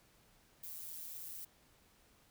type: noise with amplitude modulation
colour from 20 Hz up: violet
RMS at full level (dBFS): -44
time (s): 0.63-1.45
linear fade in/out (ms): 5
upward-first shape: sine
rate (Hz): 164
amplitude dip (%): 70
effects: pink hiss -68 dBFS RMS until 2.3 s